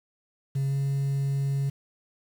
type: tone with pitch glide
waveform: sine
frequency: 136.7 to 138.37 Hz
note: C#3 to C#3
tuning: -24 to -3 cents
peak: -21 dBFS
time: 0.55-1.7 s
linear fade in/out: 10 ms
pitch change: +21 cents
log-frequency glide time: 0.66-0.75 s
effects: tanh soft clip ceiling -23 dBFS + 8-bit